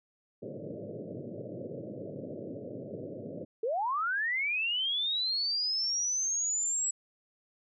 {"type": "band-pass noise", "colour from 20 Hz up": "white", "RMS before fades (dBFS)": -41, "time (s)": [0.42, 3.45], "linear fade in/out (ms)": 10, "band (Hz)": [100, 610], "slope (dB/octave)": 96}
{"type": "linear sweep", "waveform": "sine", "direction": "up", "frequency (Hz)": [419.6, 7790], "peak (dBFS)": -28, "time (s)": [3.63, 6.91], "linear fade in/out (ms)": 5}
{"effects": []}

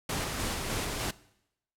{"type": "noise with tremolo", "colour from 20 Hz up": "pink", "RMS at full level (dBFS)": -32, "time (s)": [0.09, 1.11], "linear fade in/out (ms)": 5, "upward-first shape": "square", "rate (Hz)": 3.3, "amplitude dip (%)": 25, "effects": ["noise-tail reverb RT60 0.8 s tail -20 dB re dry", "low-pass 12000 Hz 12 dB/octave"]}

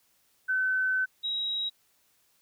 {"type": "tone pair in turn", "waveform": "sine", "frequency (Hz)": [1521, 3833], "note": ["F#6", "A#7"], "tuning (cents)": [47, 47], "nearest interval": "octave + major third", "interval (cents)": 1600, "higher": "second", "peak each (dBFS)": [-24, -28], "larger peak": "first", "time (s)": [[0.48, 1.06], [1.23, 1.7]], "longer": "first", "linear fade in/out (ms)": 20, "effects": ["white hiss -68 dBFS RMS until 2.41 s"]}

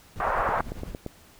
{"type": "noise with tremolo", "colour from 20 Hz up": "brown", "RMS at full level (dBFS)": -34, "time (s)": [0.16, 0.95], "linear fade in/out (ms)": 0, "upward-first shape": "triangle", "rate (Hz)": 10, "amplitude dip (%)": 75}
{"type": "band-pass noise", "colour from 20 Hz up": "pink", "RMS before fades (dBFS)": -26, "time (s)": [0.2, 0.61], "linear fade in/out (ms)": 2, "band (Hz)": [600, 1400], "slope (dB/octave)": 24}
{"type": "click train", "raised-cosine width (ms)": 2, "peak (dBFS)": -19, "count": 6, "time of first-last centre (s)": [0.49, 1.063], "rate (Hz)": 8.72}
{"effects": ["pink hiss -54 dBFS RMS until 1.39 s"]}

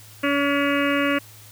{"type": "harmonic tone", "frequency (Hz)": 283.4, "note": "C#4", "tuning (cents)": 38, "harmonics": [1, 2, 4, 5, 6, 7, 8, 9, 10], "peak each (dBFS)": [-22, -25, -28, -29, -30, -30, -31, -32, -32], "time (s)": [0.23, 1.19], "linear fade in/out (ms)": 10, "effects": ["added 106 Hz sine -47 dBFS peak until 1.51 s", "white hiss -47 dBFS RMS until 1.51 s"]}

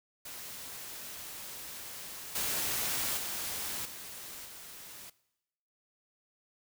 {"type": "noise with level steps", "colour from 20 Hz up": "white", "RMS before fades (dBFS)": [-44, -33, -37, -45, -48], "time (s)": [0.25, 5.1], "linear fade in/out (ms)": 5, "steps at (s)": [2.35, 3.17, 3.85, 4.45], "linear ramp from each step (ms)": 5, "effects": ["noise-tail reverb RT60 0.9 s tail -20 dB re dry"]}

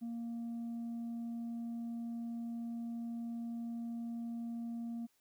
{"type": "tone with tanh clipping", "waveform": "sine", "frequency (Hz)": 233.1, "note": "A#3", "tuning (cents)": 0, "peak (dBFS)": -39, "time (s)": [0.01, 5.07], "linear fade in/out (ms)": 20, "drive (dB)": 2, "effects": ["white hiss -75 dBFS RMS until 5.2 s"]}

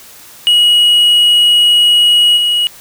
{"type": "tone with level steps", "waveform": "triangle", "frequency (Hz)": 2905, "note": "F#7", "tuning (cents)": -32, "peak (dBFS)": [-4, -8], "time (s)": [0.47, 2.67], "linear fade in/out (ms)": 0, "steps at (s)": 2.36, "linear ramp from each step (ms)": 20, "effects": ["white hiss -37 dBFS RMS until 2.8 s"]}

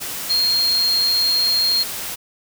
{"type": "tone in noise", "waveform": "sine", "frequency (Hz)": 4231, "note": "C8", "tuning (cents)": 19, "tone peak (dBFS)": -15, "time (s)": [0.29, 1.84], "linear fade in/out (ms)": 20, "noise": "white", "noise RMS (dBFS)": -28, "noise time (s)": [0, 2.16], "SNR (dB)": 10, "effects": []}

